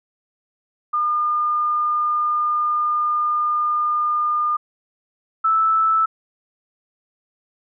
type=tone pair in turn; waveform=sine; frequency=1211 / 1314.2 Hz; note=D#6 / E6; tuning=-47 / -6 cents; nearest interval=minor second; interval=141 cents; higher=second; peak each=-17 / -14 dBFS; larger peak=second; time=0.93-4.57 / 5.44-6.06 s; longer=first; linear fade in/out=10 ms; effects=none